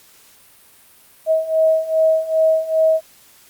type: beating tone pair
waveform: sine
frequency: 637 / 639.5 Hz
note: D#5 / D#5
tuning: +41 / +47 cents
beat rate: 2.5 Hz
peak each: -18 / -15 dBFS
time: 1.26-3.01 s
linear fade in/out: 50 ms
effects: white hiss -49 dBFS RMS until 3.49 s + Opus 48 kbps